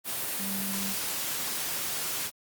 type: tone in noise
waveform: sine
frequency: 196 Hz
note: G3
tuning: in tune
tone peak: -34 dBFS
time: 0.38-0.95 s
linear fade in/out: 50 ms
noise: white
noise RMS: -32 dBFS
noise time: 0.04-2.31 s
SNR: -5 dB
effects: high-pass 100 Hz 12 dB/octave + Opus 32 kbps